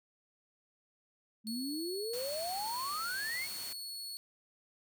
sine exponential sweep, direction up, 211.9 to 2263 Hz, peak -36 dBFS, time 1.44-3.48 s, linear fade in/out 50 ms
sawtooth tone, 4386 Hz, C#8, 19 cents flat, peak -38 dBFS, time 1.47-4.17 s, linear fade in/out 0 ms
white noise, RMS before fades -46 dBFS, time 2.13-3.73 s, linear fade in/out 5 ms
effects none

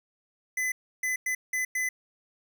square tone bursts at uneven times, 2016 Hz, B6, 35 cents sharp, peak -27 dBFS, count 5, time 0.57-0.72 / 1.03-1.16 / 1.26-1.35 / 1.53-1.65 / 1.75-1.89 s, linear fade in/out 5 ms, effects none

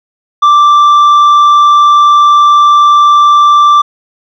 triangle tone with tanh clipping, 1174.7 Hz, D6, in tune, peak -3 dBFS, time 0.42-3.82 s, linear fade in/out 10 ms, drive 9 dB, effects none

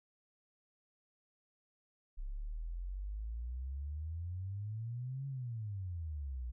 sine exponential two-way sweep, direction up then down, 32.7 to 139.1 to 58.1 Hz, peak -38 dBFS, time 2.17-6.52 s, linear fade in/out 20 ms, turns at 5.27 s, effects none

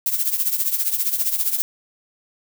violet noise with tremolo, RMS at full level -18 dBFS, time 0.06-1.62 s, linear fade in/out 0 ms, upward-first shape triangle, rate 15 Hz, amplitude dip 80%, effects none

